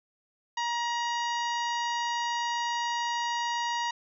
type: harmonic tone with a mistuned harmonic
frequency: 947 Hz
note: A#5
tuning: 27 cents sharp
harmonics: 1 / 2 / 3 / 4 / 5 / 6 / 7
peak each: -29 / -35 / -39 / -41 / -43 / -45 / -46 dBFS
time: 0.57-3.91 s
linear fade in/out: 5 ms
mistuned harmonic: 3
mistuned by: +21 cents
effects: none